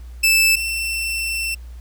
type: tone pair in turn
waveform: sawtooth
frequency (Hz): 2637 / 2688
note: E7 / E7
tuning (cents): 0 / +33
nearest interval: unison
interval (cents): 33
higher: second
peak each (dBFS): -9 / -18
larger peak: first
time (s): 0.23-0.56 / 0.56-1.55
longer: second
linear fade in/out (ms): 10
effects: added 60 Hz sine -33 dBFS peak until 1.8 s + pink hiss -54 dBFS RMS until 1.8 s